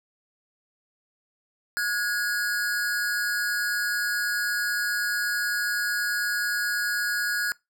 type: tone pair together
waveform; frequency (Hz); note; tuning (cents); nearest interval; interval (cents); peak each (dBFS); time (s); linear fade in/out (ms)
square; 1446.8 / 1656; F#6 / G#6; -39 / -5; major second; 234; -28; 1.77-7.52; 0
effects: noise-tail reverb RT60 0.2 s tail -23 dB re dry